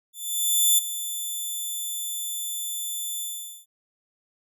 5% pulse tone with ADSR envelope, 3520 Hz, A7, in tune, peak -8 dBFS, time 0.13-3.66 s, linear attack 650 ms, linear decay 15 ms, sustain -13 dB, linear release 450 ms, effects none

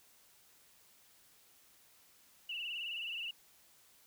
sine tone with vibrato, 2794 Hz, F7, in tune, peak -38 dBFS, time 2.49-3.31 s, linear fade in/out 5 ms, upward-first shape sine, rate 19 Hz, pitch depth 93 cents each way, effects white hiss -65 dBFS RMS until 4.06 s

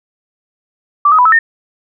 sine tone with pitch steps, 1167 / 1263 / 991 / 1303 / 1825 Hz, D6 / D#6 / B5 / E6 / A#6, -11 / +26 / +6 / -20 / -37 cents, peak -5 dBFS, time 1.05-1.39 s, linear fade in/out 5 ms, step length 68 ms, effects none

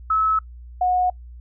sine tone pair in turn, 1297 / 727.9 Hz, E6 / F#5, -28 / -29 cents, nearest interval minor seventh, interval 1001 cents, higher first, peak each -16 dBFS, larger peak neither, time 0.1-0.39 / 0.81-1.1 s, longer neither, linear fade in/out 5 ms, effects noise-tail reverb RT60 0.1 s tail -24 dB re dry + added 60 Hz sine -37 dBFS peak until 1.4 s

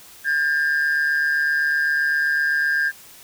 sine tone pair together, 1609 / 1756.8 Hz, G6 / A6, +45 / -3 cents, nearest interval major second, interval 152 cents, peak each -16 / -23 dBFS, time 0.24-2.92 s, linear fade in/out 50 ms, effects tanh soft clip ceiling -15 dBFS + white hiss -45 dBFS RMS until 3.23 s

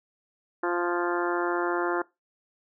harmonic tone with a mistuned harmonic, 174.61 Hz, F3, in tune, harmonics 2 / 3 / 4 / 5 / 6 / 7 / 8 / 9 / 10, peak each -27 / -36 / -34 / -35 / -34 / -38 / -34 / -40 / -39 dBFS, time 0.63-2.02 s, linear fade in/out 5 ms, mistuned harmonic 9, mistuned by +21 cents, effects noise-tail reverb RT60 0.2 s tail -20 dB re dry

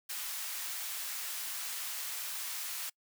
white high-pass noise, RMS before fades -39 dBFS, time 0.09-2.9 s, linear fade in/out 10 ms, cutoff 1000 Hz, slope 12 dB/octave, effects noise-tail reverb RT60 0.1 s tail -25 dB re dry

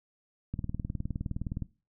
click train, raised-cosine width 5 ms, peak -21 dBFS, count 22, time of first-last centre 0.54-1.622 s, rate 19.4 Hz, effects noise-tail reverb RT60 0.3 s tail -18 dB re dry

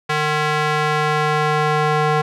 square tone with band-pass filter sweep, 152 Hz, D#3, 40 cents flat, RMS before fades -18 dBFS, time 0.09-2.22 s, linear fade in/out 10 ms, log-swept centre 1700 to 950 Hz, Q 0.82, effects none

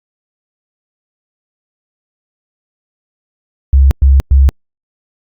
sine tone bursts, 67.7 Hz, C#2, 40 cents flat, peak -3 dBFS, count 3, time 3.73-4.49 s, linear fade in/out 0 ms, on 180 ms, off 110 ms, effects Opus 48 kbps

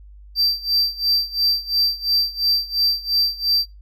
triangle tone with tremolo, 4686 Hz, D8, 5 cents flat, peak -13 dBFS, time 0.35-3.66 s, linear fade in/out 50 ms, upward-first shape sine, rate 2.9 Hz, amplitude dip 90%, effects noise-tail reverb RT60 0.2 s tail -22 dB re dry + added 50 Hz sine -40 dBFS peak until 3.81 s

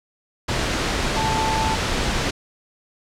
sine tone in noise, 880 Hz, A5, in tune, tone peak -22 dBFS, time 1.16-1.76 s, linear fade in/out 10 ms, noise pink, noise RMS -22 dBFS, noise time 0.48-2.31 s, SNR -3 dB, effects low-pass 6000 Hz 12 dB/octave

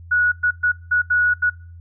sine tone bursts at uneven times, 1463 Hz, F#6, 20 cents flat, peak -14 dBFS, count 6, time 0.11-0.32 / 0.43-0.51 / 0.63-0.72 / 0.91-1.02 / 1.1-1.34 / 1.42-1.5 s, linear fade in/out 10 ms, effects noise-tail reverb RT60 0.5 s tail -26 dB re dry + added 85 Hz sine -37 dBFS peak until 1.8 s

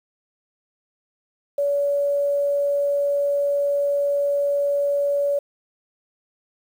sine tone with quantisation, 569 Hz, C#5, 45 cents sharp, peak -18 dBFS, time 1.58-5.39 s, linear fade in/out 5 ms, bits 8, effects none

